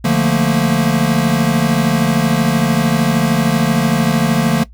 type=chord; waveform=square; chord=Bb major seventh; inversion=first; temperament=equal; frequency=146.83 / 174.61 / 220 / 233.1 Hz; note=D3 / F3 / A3 / Bb3; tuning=0 / 0 / 0 / 0 cents; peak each=-18 dBFS; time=0.04-4.64 s; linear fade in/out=10 ms; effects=noise-tail reverb RT60 0.1 s tail -17 dB re dry + added 57 Hz sine -36 dBFS peak until 4.73 s